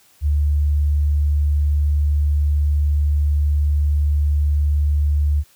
sine tone, 73.42 Hz, D2, in tune, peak -14 dBFS, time 0.21-5.44 s, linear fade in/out 50 ms, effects white hiss -54 dBFS RMS until 5.55 s

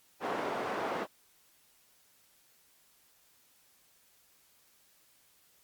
white band-pass noise, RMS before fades -35 dBFS, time 0.2-1.07 s, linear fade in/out 50 ms, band 280 to 910 Hz, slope 12 dB/octave, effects white hiss -66 dBFS RMS until 5.63 s + Opus 48 kbps

